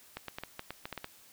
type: clicks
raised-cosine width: 0.3 ms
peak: -22 dBFS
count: 10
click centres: 0.17 / 0.283 / 0.385 / 0.436 / 0.594 / 0.706 / 0.855 / 0.927 / 0.977 / 1.044 s
effects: white hiss -58 dBFS RMS until 1.32 s